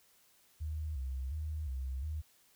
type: tone with vibrato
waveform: sine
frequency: 71.1 Hz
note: C#2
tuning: 45 cents sharp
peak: -35 dBFS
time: 0.6-2.22 s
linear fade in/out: 20 ms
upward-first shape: square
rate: 1.4 Hz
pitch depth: 140 cents each way
effects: white hiss -67 dBFS RMS until 2.55 s